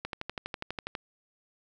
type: click train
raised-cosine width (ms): 0.3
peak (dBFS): -18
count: 12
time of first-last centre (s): 0.05-0.952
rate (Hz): 12.2
effects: none